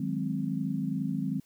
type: chord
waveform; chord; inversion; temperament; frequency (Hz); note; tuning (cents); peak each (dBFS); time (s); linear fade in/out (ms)
sine; Ab dominant seventh; second; equal; 155.56 / 185 / 207.7 / 261.6; Eb3 / Gb3 / Ab3 / C4; 0 / 0 / 0 / 0; -34 / -34 / -34 / -33; 0-1.4; 5
effects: white hiss -67 dBFS RMS until 1.45 s